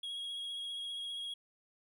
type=tone with vibrato; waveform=triangle; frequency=3300 Hz; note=G#7; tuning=12 cents flat; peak=-37 dBFS; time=0.03-1.34 s; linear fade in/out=5 ms; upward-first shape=sine; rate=15 Hz; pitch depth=21 cents each way; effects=none